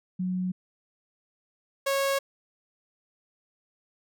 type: tone pair in turn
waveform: sine / sawtooth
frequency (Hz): 183.4 / 549.6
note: F#3 / C#5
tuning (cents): -15 / -15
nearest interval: octave + perfect fifth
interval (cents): 1900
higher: second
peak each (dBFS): -26 / -20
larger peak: second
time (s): 0.19-0.52 / 1.86-2.19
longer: neither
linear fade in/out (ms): 10
effects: none